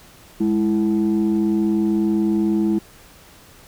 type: tone pair together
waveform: sine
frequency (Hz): 207.8 / 330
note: G#3 / E4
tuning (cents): +1 / +2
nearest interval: minor sixth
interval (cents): 801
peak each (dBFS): -17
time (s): 0.4-2.79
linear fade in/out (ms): 10
effects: tanh soft clip ceiling -12 dBFS + pink hiss -47 dBFS RMS until 3.67 s